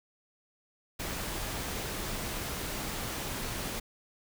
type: noise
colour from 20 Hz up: pink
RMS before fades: -36 dBFS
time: 0.99-3.8 s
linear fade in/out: 10 ms
effects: none